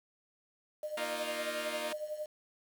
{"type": "tone with tremolo", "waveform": "sine", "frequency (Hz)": 607, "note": "D#5", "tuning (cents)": -43, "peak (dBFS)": -33, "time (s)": [0.83, 2.26], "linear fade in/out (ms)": 2, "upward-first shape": "triangle", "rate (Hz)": 11, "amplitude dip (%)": 80}
{"type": "chord", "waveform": "5% pulse", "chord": "Bb suspended fourth", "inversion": "none", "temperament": "equal", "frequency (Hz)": [233.1, 311.1, 349.2], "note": ["Bb3", "Eb4", "F4"], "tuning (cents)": [0, 0, 0], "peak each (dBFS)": -30, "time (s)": [0.97, 1.93], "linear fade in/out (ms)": 5}
{"effects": ["9-bit"]}